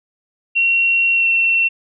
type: tone with pitch glide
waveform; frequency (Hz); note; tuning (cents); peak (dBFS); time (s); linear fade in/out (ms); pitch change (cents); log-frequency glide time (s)
sine; 2735 to 2711; F7 to E7; -37 to +48; -12; 0.55-1.69; 20; -15; 1.14-1.26
effects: none